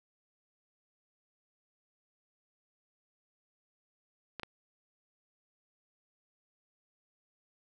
clicks, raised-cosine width 0.3 ms, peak -23 dBFS, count 2, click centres 4.397 / 4.433 s, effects none

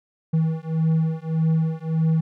triangle beating tone pair, 159.9 / 161.6 Hz, D#3 / E3, +48 / -34 cents, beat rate 1.7 Hz, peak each -20 dBFS, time 0.33-2.21 s, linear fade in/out 10 ms, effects none

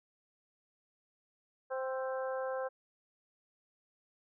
harmonic tone with a mistuned harmonic, 261.6 Hz, C4, in tune, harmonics 2 / 3 / 4 / 5 / 6, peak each -35 / -43 / -45 / -47 / -47 dBFS, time 1.7-2.69 s, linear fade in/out 20 ms, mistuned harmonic 5, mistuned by +24 cents, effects none

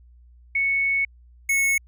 sine / square tone pair in turn, 2212 / 2199 Hz, C#7 / C#7, -4 / -14 cents, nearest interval unison, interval 10 cents, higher first, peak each -19 dBFS, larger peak neither, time 0.55-1.05 / 1.49-1.78 s, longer first, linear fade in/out 5 ms, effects added 60 Hz sine -48 dBFS peak until 1.87 s

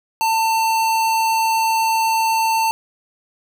square tone, 896 Hz, A5, 31 cents sharp, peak -16 dBFS, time 0.21-2.71 s, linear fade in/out 0 ms, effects none

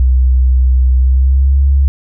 sine tone with pitch glide, 63.7 to 68.67 Hz, C2 to C#2, -46 to -16 cents, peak -6 dBFS, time 0-1.88 s, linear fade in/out 0 ms, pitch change +130 cents, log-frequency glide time 0.99-1.6 s, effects none

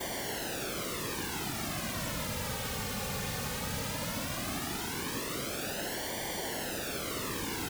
pink noise with flanger, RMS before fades -36 dBFS, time 0-7.69 s, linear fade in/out 10 ms, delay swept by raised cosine 0.76 to 3.06 ms, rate 0.16 Hz, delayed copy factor -0.85, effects none

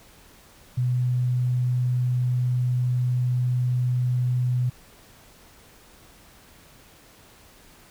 sine tone, 124.6 Hz, B2, 16 cents sharp, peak -20 dBFS, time 0.77-4.7 s, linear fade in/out 10 ms, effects pink hiss -52 dBFS RMS until 7.9 s

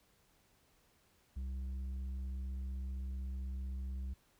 triangle tone with tanh clipping, 65.41 Hz, C2, in tune, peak -39 dBFS, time 1.36-4.14 s, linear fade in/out 10 ms, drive 10 dB, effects pink hiss -71 dBFS RMS until 4.39 s

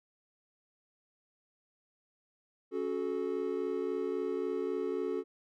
triangle chord, F# minor, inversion second, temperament equal with one note detuned, 277.2 / 370 / 433.7 Hz, C#4 / F#4 / A4, 0 / 0 / -25 cents, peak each -37 / -33 / -33 dBFS, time 2.71-5.24 s, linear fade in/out 50 ms, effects none

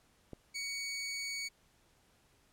click, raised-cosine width 2 ms, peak -31 dBFS, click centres 0.333 s
20% pulse tone, 2241 Hz, C#7, 18 cents sharp, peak -32 dBFS, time 0.54-1.49 s, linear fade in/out 20 ms
effects pink hiss -69 dBFS RMS until 2.52 s + low-pass 12000 Hz 12 dB/octave

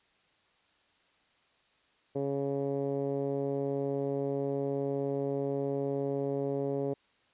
10% pulse tone with low-pass filter, 139.1 Hz, C#3, 6 cents sharp, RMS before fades -32 dBFS, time 2.15-6.94 s, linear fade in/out 10 ms, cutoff 470 Hz, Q 2.3, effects white hiss -68 dBFS RMS until 7.33 s + resampled to 8000 Hz

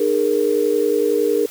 sine chord, D# suspended fourth, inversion none, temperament equal with one note detuned, 304.9 / 415.3 / 466.2 Hz, D#4 / G#4 / A#4, -35 / 0 / 0 cents, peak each -23 / -18 / -18 dBFS, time 0-1.46 s, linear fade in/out 5 ms, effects white hiss -38 dBFS RMS until 1.5 s

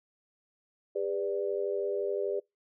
sine chord, G major, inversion none, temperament equal with one note detuned, 402.1 / 493.9 / 587.3 Hz, G4 / B4 / D5, +44 / 0 / 0 cents, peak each -31 / -35 / -35 dBFS, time 0.95-2.4 s, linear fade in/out 10 ms, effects noise-tail reverb RT60 0.2 s tail -26 dB re dry

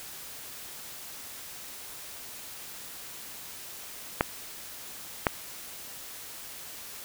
clicks, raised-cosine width 0.5 ms, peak -6 dBFS, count 2, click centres 4.209 / 5.268 s, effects white hiss -43 dBFS RMS until 7.04 s

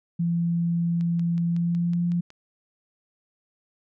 sine tone with pitch glide, 170 to 173.37 Hz, F3 to F3, -46 to -12 cents, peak -21 dBFS, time 0.19-2.21 s, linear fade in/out 10 ms, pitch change +34 cents, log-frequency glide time 1.47-2.06 s
click train, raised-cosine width 0.2 ms, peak -30 dBFS, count 8, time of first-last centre 1.01-2.304 s, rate 5.41 Hz
effects none

